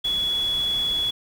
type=tone in noise; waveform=sine; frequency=3383 Hz; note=G#7; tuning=31 cents sharp; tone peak=-21 dBFS; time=0.04-1.11 s; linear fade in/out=10 ms; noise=pink; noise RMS=-38 dBFS; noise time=0.04-1.11 s; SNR=+14 dB; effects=none